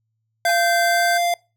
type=tone; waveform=square; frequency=1558 Hz; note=G6; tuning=11 cents flat; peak=-21 dBFS; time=0.45-1.18 s; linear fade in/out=10 ms
type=tone with pitch glide; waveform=square; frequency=690 to 694.8 Hz; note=F5 to F5; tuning=-21 to -9 cents; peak=-18 dBFS; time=0.45-1.34 s; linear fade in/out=2 ms; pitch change=+12 cents; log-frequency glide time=0.83-1.02 s
type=tone with exponential decay; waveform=square; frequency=820 Hz; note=G#5; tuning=22 cents flat; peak=-27 dBFS; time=0.49-0.57 s; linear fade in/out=2 ms; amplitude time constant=16 ms
effects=noise-tail reverb RT60 0.3 s tail -25 dB re dry + added 111 Hz sine -70 dBFS peak until 1.56 s